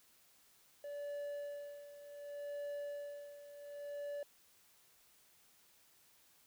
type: tone with tremolo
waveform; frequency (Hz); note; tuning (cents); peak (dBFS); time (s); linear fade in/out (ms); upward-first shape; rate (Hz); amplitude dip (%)
triangle; 577; D5; -31; -38; 0.84-4.23; 2; sine; 0.67; 75
effects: white hiss -68 dBFS RMS until 6.46 s